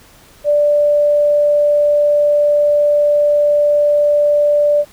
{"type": "tone", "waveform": "sine", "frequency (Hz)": 587.3, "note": "D5", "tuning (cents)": 0, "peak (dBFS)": -9, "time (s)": [0.44, 4.85], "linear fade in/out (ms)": 50, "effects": ["pink hiss -45 dBFS RMS until 4.92 s"]}